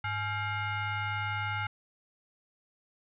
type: tone with frequency modulation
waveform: sine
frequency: 640 Hz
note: D#5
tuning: 49 cents sharp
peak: -30 dBFS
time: 0.04-1.67 s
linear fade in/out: 5 ms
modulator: 743 Hz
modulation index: 2.4
effects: none